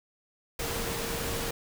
sine tone in noise, 463 Hz, A#4, 12 cents flat, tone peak -38 dBFS, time 0.59-1.51 s, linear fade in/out 5 ms, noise pink, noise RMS -33 dBFS, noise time 0.59-1.51 s, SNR -8 dB, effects none

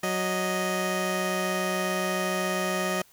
15% pulse tone pair together, 185 / 622.3 Hz, F#3 / D#5, 0 / 0 cents, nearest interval octave + major sixth, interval 2100 cents, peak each -22 dBFS, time 0.03-3.02 s, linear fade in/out 5 ms, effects white hiss -58 dBFS RMS until 3.12 s

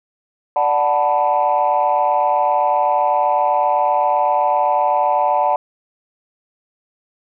sine chord, B minor seventh, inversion first, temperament equal, 587.3 / 740 / 880 / 987.8 Hz, D5 / F#5 / A5 / B5, 0 / 0 / 0 / 0 cents, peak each -19 / -17 / -17 / -20 dBFS, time 0.56-5.56 s, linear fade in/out 2 ms, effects tanh soft clip ceiling -6 dBFS

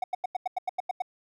triangle tone bursts, 740 Hz, F#5, in tune, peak -23 dBFS, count 10, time 0.02-1.021 s, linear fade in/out 5 ms, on 20 ms, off 89 ms, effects none

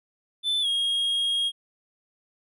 triangle tone with pitch glide, 3520 to 3265 Hz, A7 to G#7, 0 to -30 cents, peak -21 dBFS, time 0.43-1.52 s, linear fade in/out 50 ms, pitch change -130 cents, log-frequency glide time 0.61-0.67 s, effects none

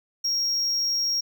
triangle tone, 5588 Hz, F8, in tune, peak -21 dBFS, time 0.24-1.21 s, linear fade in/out 10 ms, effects none

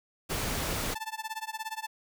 pink noise, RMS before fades -32 dBFS, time 0.29-0.95 s, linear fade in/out 20 ms
sawtooth tone with tremolo, 880 Hz, A5, in tune, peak -28 dBFS, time 0.95-1.87 s, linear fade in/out 10 ms, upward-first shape sine, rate 17 Hz, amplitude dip 95%
effects none

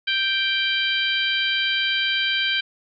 harmonic tone, 784 Hz, G5, in tune, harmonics 2 / 3 / 4 / 5 / 6, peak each -25 / -26 / -23 / -29 / -34 dBFS, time 0.07-2.61 s, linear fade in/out 10 ms, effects none

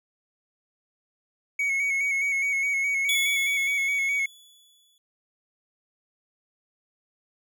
triangle tone with vibrato, 2217 Hz, C#7, in tune, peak -21 dBFS, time 1.59-4.26 s, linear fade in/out 5 ms, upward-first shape square, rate 4.8 Hz, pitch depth 29 cents each way
sawtooth tone with exponential decay, 3426 Hz, A7, 47 cents flat, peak -20 dBFS, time 3.09-4.98 s, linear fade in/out 1 ms, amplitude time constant 410 ms
effects none

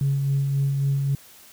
sine tone with tremolo, 138.59 Hz, C#3, in tune, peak -17 dBFS, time 0.01-1.15 s, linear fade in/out 2 ms, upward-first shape sine, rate 3.7 Hz, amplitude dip 35%, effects tanh soft clip ceiling -15 dBFS + white hiss -49 dBFS RMS until 1.52 s

